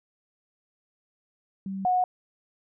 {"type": "tone pair in turn", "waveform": "sine", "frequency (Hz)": [193.1, 731], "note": ["G3", "F#5"], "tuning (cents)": [-26, -21], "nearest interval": "octave + major seventh", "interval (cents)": 2305, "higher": "second", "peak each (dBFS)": [-30, -20], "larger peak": "second", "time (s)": [[1.66, 1.85], [1.85, 2.04]], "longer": "neither", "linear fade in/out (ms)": 2, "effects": []}